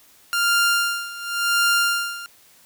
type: tone with tremolo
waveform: sawtooth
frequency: 1396.9 Hz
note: F6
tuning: in tune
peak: -12 dBFS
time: 0.33-2.26 s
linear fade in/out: 0 ms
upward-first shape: sine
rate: 0.92 Hz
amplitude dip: 85%
effects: white hiss -53 dBFS RMS until 2.65 s